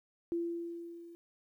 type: tone with level ramp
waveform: sine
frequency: 340 Hz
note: F4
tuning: 46 cents flat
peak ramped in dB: -30 to -49 dBFS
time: 0.32-1.15 s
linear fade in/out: 0 ms
effects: 12-bit